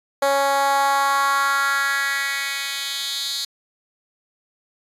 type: tone with high-pass filter sweep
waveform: 10% pulse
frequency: 277.2 Hz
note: C#4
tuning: in tune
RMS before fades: -21 dBFS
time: 0.22-3.45 s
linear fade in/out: 5 ms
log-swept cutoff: 570 to 4200 Hz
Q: 2.9
effects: resampled to 32000 Hz